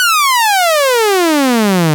sawtooth exponential sweep, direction down, 1512 to 147.5 Hz, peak -5 dBFS, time 0-1.94 s, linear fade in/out 0 ms, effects none

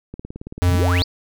click train, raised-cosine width 3 ms, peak -19 dBFS, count 13, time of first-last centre 0.14-0.799 s, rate 18.2 Hz
square tone, 88.9 Hz, F2, 31 cents sharp, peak -16 dBFS, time 0.62-1.02 s, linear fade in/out 0 ms
sine exponential sweep, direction up, 65 to 4978 Hz, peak -22 dBFS, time 0.65-1.04 s, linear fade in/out 5 ms
effects none

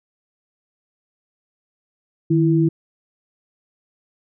sine tone pair together, 155.74 / 330 Hz, D#3 / E4, +2 / +2 cents, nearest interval octave + minor second, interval 1300 cents, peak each -16 dBFS, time 2.3-2.69 s, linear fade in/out 10 ms, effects none

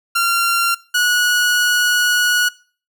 sawtooth tone pair in turn, 1379 / 1461.5 Hz, F6 / F#6, -22 / -22 cents, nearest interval minor second, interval 100 cents, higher second, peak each -10 dBFS, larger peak neither, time 0.15-0.75 / 0.94-2.49 s, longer second, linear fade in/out 10 ms, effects noise-tail reverb RT60 0.4 s tail -21 dB re dry

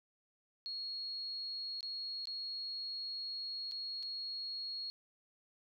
sine tone with dropouts, 4308 Hz, C8, 50 cents sharp, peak -39 dBFS, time 0.66-4.9 s, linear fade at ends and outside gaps 0 ms, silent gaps 1.807-1.829 / 2.255-2.272 / 3.713-3.72 / 4.027-4.031 s, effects none

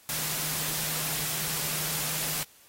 sine tone in noise, 155.56 Hz, D#3, in tune, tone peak -42 dBFS, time 0.09-2.43 s, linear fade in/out 0 ms, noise white, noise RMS -31 dBFS, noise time 0.09-2.43 s, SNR -14 dB, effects white hiss -57 dBFS RMS until 2.68 s + AAC 48 kbps

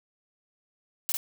blue noise with echo, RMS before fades -28 dBFS, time 1.09-1.12 s, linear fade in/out 0 ms, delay 50 ms, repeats 1, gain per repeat -3 dB, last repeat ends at 1.17 s, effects none

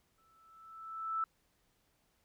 sine tone with exponential growth, 1318.5 Hz, E6, in tune, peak -30 dBFS, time 0.18-1.24 s, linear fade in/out 2 ms, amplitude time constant 230 ms, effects pink hiss -75 dBFS RMS until 2.24 s

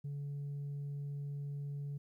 sine tone, 142.7 Hz, D3, 49 cents flat, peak -36 dBFS, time 0.04-1.98 s, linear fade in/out 10 ms, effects tanh soft clip ceiling -37 dBFS + 13-bit

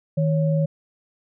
sine tone pair together, 157.34 / 554.4 Hz, D#3 / C#5, +20 / 0 cents, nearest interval octave + minor seventh, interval 2180 cents, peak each -18 / -25 dBFS, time 0.17-0.66 s, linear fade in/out 10 ms, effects none

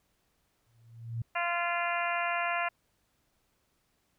sine tone with exponential growth, 115.6 Hz, A#2, 14 cents flat, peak -29 dBFS, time 0.66-1.22 s, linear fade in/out 5 ms, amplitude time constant 120 ms
harmonic tone, 345.4 Hz, F4, 19 cents flat, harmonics 2 / 3 / 4 / 5 / 6 / 7 / 8, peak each -33 / -35 / -36 / -37 / -38 / -38 / -39 dBFS, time 1.35-2.69 s, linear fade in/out 10 ms
effects pink hiss -74 dBFS RMS until 4.18 s

